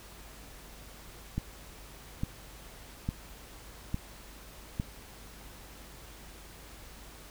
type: click train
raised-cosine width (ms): 5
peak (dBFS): -18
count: 5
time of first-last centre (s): 1.38-4.799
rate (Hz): 1.17
effects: added 50 Hz sine -52 dBFS peak until 7.3 s + pink hiss -51 dBFS RMS until 7.3 s